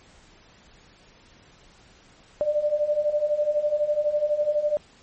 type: beating tone pair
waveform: sine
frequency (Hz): 587 / 599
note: D5 / D5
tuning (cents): -1 / +34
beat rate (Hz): 12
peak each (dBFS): -26 / -22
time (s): 2.41-4.77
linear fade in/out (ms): 0
effects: pink hiss -54 dBFS RMS until 5.02 s + MP3 32 kbps